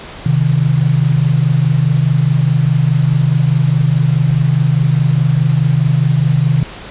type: tone pair together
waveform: sine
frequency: 130.3 / 155.11 Hz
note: C3 / D#3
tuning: -7 / -5 cents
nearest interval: minor third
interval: 302 cents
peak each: -12 dBFS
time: 0.26-6.63 s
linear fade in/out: 2 ms
effects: pink hiss -31 dBFS RMS until 6.9 s + resampled to 8000 Hz